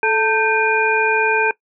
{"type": "tone cluster", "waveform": "sine", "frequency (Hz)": [436.7, 895, 1562, 2427], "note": ["A4", "A5", "G6", "D#7"], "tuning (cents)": [-13, 29, -7, -44], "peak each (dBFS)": -19, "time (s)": [0.03, 1.51], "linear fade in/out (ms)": 2, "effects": ["noise-tail reverb RT60 0.1 s tail -20 dB re dry"]}